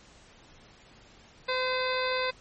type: harmonic tone with a mistuned harmonic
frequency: 512 Hz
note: C5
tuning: 38 cents flat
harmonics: 1 / 2 / 3 / 4 / 5 / 7 / 8 / 9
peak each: -30 / -33 / -35 / -36 / -37 / -38 / -39 / -40 dBFS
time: 1.48-2.31 s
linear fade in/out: 10 ms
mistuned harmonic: 9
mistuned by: +48 cents
effects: pink hiss -55 dBFS RMS until 2.4 s + MP3 32 kbps